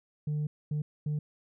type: tone bursts at uneven times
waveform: sine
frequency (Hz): 150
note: D3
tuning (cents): +37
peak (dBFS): -26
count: 3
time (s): 0.27-0.47 / 0.71-0.82 / 1.06-1.19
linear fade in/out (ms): 5
effects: tanh soft clip ceiling -27 dBFS